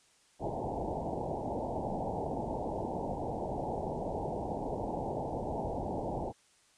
white low-pass noise, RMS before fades -36 dBFS, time 0.39-6.33 s, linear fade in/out 50 ms, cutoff 900 Hz, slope 96 dB/octave, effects white hiss -66 dBFS RMS until 6.77 s + resampled to 22050 Hz

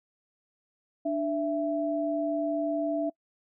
sine tone pair together, 295.8 / 664 Hz, D4 / E5, +13 / +12 cents, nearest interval octave + major second, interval 1399 cents, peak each -29 / -28 dBFS, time 1.05-3.1 s, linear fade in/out 10 ms, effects noise-tail reverb RT60 0.1 s tail -25 dB re dry

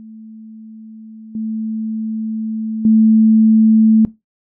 sine tone with level steps, 220 Hz, A3, in tune, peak -33 / -19 / -7 dBFS, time 0-4.05 s, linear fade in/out 0 ms, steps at 1.35 / 2.85 s, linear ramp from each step 2 ms, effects noise-tail reverb RT60 0.2 s tail -19 dB re dry

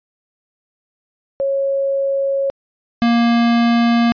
sine / square tone pair in turn, 549 / 234.6 Hz, C#5 / A#3, -17 / +11 cents, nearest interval octave + minor third, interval 1472 cents, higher first, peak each -15 / -12 dBFS, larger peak second, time 1.4-2.5 / 3.02-4.12 s, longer neither, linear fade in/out 0 ms, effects resampled to 11025 Hz

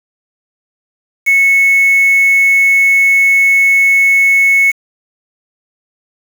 sine tone with quantisation, 2200 Hz, C#7, 14 cents flat, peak -6 dBFS, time 1.26-4.72 s, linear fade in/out 20 ms, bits 4, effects none

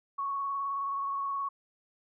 sine tone with vibrato, 1108.7 Hz, C#6, in tune, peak -30 dBFS, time 0.18-1.49 s, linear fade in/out 10 ms, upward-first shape square, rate 19 Hz, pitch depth 17 cents each way, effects none

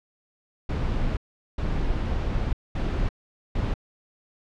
brown noise bursts at uneven times, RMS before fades -25 dBFS, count 4, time 0.69-1.17 / 1.58-2.53 / 2.75-3.09 / 3.55-3.74 s, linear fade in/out 5 ms, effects low-pass 4000 Hz 12 dB/octave

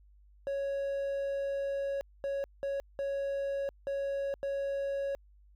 triangle tone bursts at uneven times, 554.4 Hz, C#5, in tune, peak -29 dBFS, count 6, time 0.47-2.01 / 2.24-2.44 / 2.63-2.8 / 2.99-3.69 / 3.87-4.34 / 4.43-5.15 s, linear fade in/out 0 ms, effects added 50 Hz sine -57 dBFS peak until 5.55 s

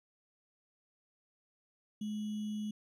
sine tone with sample-and-hold, 211.5 Hz, G#3, 32 cents sharp, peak -35 dBFS, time 2.01-2.71 s, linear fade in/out 5 ms, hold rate 3150 Hz, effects low-pass 9000 Hz 12 dB/octave

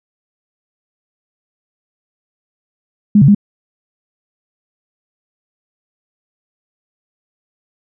sine tone with pitch steps, 207 / 139.5 / 204 Hz, G#3 / C#3 / G#3, -5 / +11 / -31 cents, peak -4 dBFS, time 3.15-3.348 s, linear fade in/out 5 ms, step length 66 ms, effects none

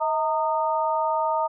sine tone cluster, 637 / 917 / 1233 Hz, D#5 / A#5 / D#6, +41 / -29 / -16 cents, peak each -26 / -23 / -29 dBFS, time 0-1.48 s, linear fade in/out 20 ms, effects none

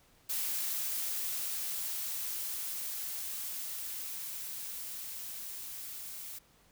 blue noise with level ramp, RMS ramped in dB -34 to -44 dBFS, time 0.29-6.39 s, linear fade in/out 10 ms, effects pink hiss -65 dBFS RMS until 6.71 s

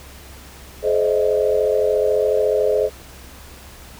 sine tone cluster, 425.5 / 522 / 612 / 646 Hz, G#4 / C5 / D#5 / E5, +42 / -4 / -29 / -35 cents, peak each -18 / -20 / -21 / -27 dBFS, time 0.82-2.9 s, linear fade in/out 50 ms, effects added 67 Hz sine -42 dBFS peak until 3.99 s + pink hiss -42 dBFS RMS until 3.99 s

